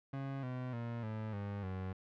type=tone with pitch steps; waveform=30% pulse; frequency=136.5 / 126.63 / 117.47 / 108.97 / 101.08 / 93.77 Hz; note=C#3 / B2 / A#2 / A2 / G#2 / F#2; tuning=-26 / +44 / +14 / -16 / -46 / +24 cents; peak=-36 dBFS; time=0.13-1.93 s; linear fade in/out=5 ms; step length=300 ms; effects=low-pass 2000 Hz 12 dB/octave